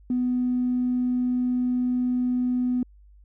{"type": "tone with tanh clipping", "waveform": "triangle", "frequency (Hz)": 249.1, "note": "B3", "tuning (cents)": 15, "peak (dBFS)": -21, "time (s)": [0.1, 2.83], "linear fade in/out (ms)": 2, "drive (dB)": 4, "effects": ["added 50 Hz sine -49 dBFS peak until 3.24 s"]}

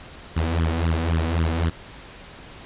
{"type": "tone with flanger", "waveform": "sawtooth", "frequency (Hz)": 82, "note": "E2", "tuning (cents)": -9, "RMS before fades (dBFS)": -22, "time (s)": [0.36, 1.7], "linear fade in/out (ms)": 10, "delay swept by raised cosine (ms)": [0.6, 4.1], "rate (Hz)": 3.8, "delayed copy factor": 1, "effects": ["pink hiss -42 dBFS RMS until 2.65 s", "resampled to 8000 Hz"]}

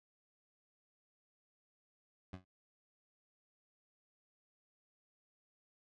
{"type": "tone with exponential decay", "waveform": "20% pulse", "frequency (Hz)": 92.5, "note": "F#2", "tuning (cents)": 0, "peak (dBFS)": -37, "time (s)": [2.33, 2.45], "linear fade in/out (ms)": 5, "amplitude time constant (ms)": 26, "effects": ["low-pass 4000 Hz 12 dB/octave"]}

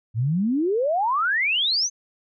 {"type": "exponential sweep", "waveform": "sine", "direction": "up", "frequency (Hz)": [105, 6390], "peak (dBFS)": -19, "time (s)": [0.14, 1.9], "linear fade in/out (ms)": 50, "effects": []}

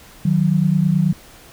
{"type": "tone pair together", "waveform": "sine", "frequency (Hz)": [154.89, 184.2], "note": ["D#3", "F#3"], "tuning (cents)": [-8, -7], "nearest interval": "minor third", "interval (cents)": 301, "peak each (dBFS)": -16, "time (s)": [0.25, 1.13], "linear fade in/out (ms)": 5, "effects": ["pink hiss -44 dBFS RMS until 1.52 s"]}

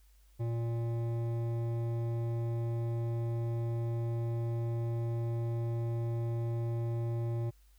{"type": "tone with hard clipping", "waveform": "sine", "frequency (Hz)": 116.54, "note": "A#2", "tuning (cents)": 0, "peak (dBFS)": -33, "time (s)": [0.39, 7.51], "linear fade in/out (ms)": 20, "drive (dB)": 12, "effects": ["added 50 Hz sine -59 dBFS peak until 7.78 s", "white hiss -71 dBFS RMS until 7.78 s"]}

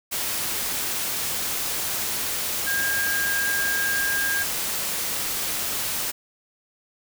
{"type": "tone in noise", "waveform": "sine", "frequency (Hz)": 1614, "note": "G#6", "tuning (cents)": -50, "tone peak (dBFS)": -23, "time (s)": [2.66, 4.44], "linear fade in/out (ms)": 20, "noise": "white", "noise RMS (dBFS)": -27, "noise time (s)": [0.11, 6.12], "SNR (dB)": 1, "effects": []}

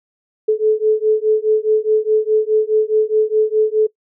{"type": "beating tone pair", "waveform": "sine", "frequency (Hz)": [430, 434.8], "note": ["A4", "A4"], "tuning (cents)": [-40, -21], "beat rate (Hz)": 4.8, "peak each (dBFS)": -15, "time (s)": [0.48, 3.87], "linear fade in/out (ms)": 10, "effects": ["noise-tail reverb RT60 0.1 s tail -21 dB re dry"]}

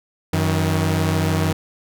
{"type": "tone pair together", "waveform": "sawtooth", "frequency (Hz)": [92.79, 158.6], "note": ["F#2", "D#3"], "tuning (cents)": [5, 33], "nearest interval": "major sixth", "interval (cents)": 928, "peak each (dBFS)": -16, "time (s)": [0.33, 1.53], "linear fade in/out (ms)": 5, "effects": []}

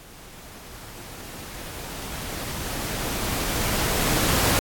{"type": "noise with level ramp", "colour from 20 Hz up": "pink", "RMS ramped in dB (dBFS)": [-46, -20], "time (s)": [0, 4.59], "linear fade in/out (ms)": 0, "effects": ["AAC 64 kbps"]}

